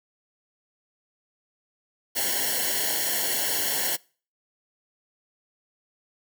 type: noise with comb filter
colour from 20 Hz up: white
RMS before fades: -26 dBFS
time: 2.15-3.97 s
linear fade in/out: 20 ms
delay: 0.81 ms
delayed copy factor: -0.95
effects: noise-tail reverb RT60 0.4 s tail -25 dB re dry